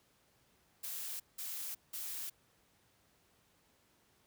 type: noise bursts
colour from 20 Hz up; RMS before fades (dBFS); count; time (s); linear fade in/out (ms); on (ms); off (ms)
blue; -42; 3; 0.83-2.3; 10; 370; 180
effects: pink hiss -71 dBFS RMS until 4.26 s + high-pass 60 Hz 12 dB/octave